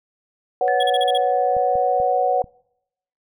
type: chord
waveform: sine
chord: B suspended second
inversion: none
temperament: equal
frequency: 493.9 / 554.4 / 740 Hz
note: B4 / C#5 / F#5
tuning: 0 / 0 / 0 cents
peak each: -22 / -22 / -18 dBFS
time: 0.61-2.42 s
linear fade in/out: 2 ms
type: tone with exponential decay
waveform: sine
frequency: 1732 Hz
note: A6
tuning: 28 cents flat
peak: -24 dBFS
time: 0.68-2.11 s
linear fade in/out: 0 ms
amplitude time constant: 310 ms
type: tone bursts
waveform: triangle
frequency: 3322 Hz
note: G#7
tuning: in tune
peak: -20 dBFS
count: 6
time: 0.8-1.177 s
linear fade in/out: 5 ms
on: 32 ms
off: 37 ms
type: clicks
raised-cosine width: 5 ms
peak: -26 dBFS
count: 4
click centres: 1.567 / 1.755 / 2.001 / 2.442 s
effects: noise-tail reverb RT60 0.8 s tail -26 dB re dry